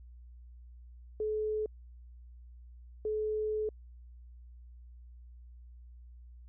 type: tone bursts at uneven times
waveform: sine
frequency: 429.5 Hz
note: A4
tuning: 42 cents flat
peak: -30 dBFS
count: 2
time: 1.2-1.66 / 3.05-3.69 s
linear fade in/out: 2 ms
effects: added 60 Hz sine -49 dBFS peak until 6.48 s